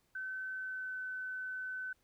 sine tone with pitch glide, 1527 to 1514.7 Hz, G6 to F#6, -46 to +40 cents, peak -38 dBFS, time 0.15-1.93 s, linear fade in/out 5 ms, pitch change -14 cents, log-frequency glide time 0.52-0.99 s, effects pink hiss -75 dBFS RMS until 2.03 s

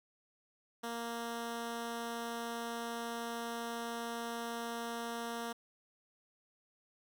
10% pulse tone, 233.1 Hz, A#3, in tune, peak -30 dBFS, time 0.83-5.53 s, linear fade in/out 10 ms, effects 11-bit

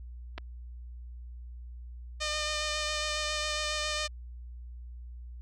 clicks, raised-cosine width 0.3 ms, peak -23 dBFS, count 2, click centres 0.379 / 0.382 s
5% pulse tone with vibrato, 606 Hz, D#5, 46 cents flat, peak -18 dBFS, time 2.2-4.08 s, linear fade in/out 20 ms, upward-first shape sine, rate 7.3 Hz, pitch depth 14 cents each way
effects added 60 Hz sine -41 dBFS peak until 5.41 s + low-pass 7000 Hz 12 dB/octave

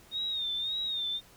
sine tone with vibrato, 3687 Hz, A#7, 20 cents flat, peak -30 dBFS, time 0.11-1.21 s, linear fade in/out 50 ms, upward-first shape sine, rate 1.8 Hz, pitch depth 76 cents each way, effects pink hiss -57 dBFS RMS until 1.36 s

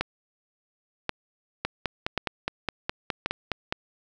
two click trains, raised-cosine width 0.3 ms, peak -10 / -9 dBFS, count 11 / 4, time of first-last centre 1.65-3.725 / 0.01-3.26 s, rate 4.82 / 0.923 Hz, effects none

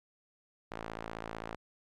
sawtooth tone with band-pass filter, 55.6 Hz, A1, 19 cents sharp, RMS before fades -43 dBFS, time 0.71-1.56 s, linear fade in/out 10 ms, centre 1000 Hz, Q 0.65, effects none

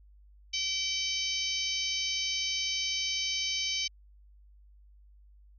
harmonic tone, 768 Hz, G5, 36 cents flat, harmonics 3 / 4 / 5 / 6 / 7 / 8, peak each -37 / -34 / -39 / -37 / -37 / -37 dBFS, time 0.53-3.88 s, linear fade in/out 10 ms, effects added 50 Hz sine -54 dBFS peak until 5.58 s

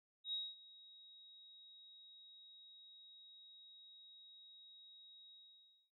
sine tone with ADSR envelope, 3794 Hz, A#7, 30 cents sharp, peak -38 dBFS, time 0.24-5.91 s, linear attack 88 ms, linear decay 220 ms, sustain -20 dB, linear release 590 ms, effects none

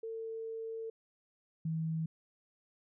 sine tone pair in turn, 449.5 / 160.95 Hz, A4 / E3, +37 / -41 cents, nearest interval octave + tritone, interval 1778 cents, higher first, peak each -38 / -32 dBFS, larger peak second, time 0.03-0.9 / 1.65-2.06 s, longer first, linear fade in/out 5 ms, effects none

